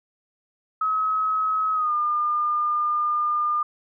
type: tone with pitch glide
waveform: sine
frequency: 1279 to 1207.2 Hz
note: D#6 to D6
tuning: +47 to +47 cents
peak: -20 dBFS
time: 0.81-3.63 s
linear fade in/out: 5 ms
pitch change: -100 cents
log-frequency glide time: 1.73-1.93 s
effects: none